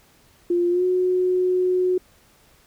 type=tone with pitch glide; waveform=sine; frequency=349.2 to 365.7 Hz; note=F4 to F#4; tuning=0 to -20 cents; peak=-17 dBFS; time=0.5-1.98 s; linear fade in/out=5 ms; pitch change=+80 cents; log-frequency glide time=0.7-0.84 s; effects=pink hiss -56 dBFS RMS until 2.66 s